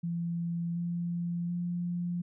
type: tone with pitch steps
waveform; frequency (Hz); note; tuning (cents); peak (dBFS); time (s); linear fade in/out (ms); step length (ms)
sine; 170 / 172.37 / 174.78; F3 / F3 / F3; -46 / -22 / +2; -30; 0.03-2.22; 10; 730
effects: none